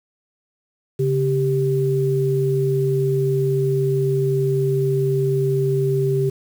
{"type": "tone pair together", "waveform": "sine", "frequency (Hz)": [138.63, 392.1], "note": ["C#3", "G4"], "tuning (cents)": [0, 0], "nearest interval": "octave + tritone", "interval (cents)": 1800, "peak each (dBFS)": -19, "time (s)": [0.99, 6.3], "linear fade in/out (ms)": 10, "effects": ["7-bit"]}